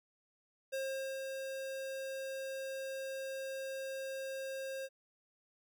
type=tone with ADSR envelope; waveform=square; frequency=535 Hz; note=C5; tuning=38 cents sharp; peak=-36 dBFS; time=0.72-4.89 s; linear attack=19 ms; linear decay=450 ms; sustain=-4 dB; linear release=45 ms; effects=none